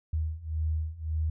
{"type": "beating tone pair", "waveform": "sine", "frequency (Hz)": [77.78, 79.58], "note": ["D#2", "D#2"], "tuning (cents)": [0, 40], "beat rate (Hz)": 1.8, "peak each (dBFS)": [-32, -30], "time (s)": [0.13, 1.3], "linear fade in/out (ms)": 5, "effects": []}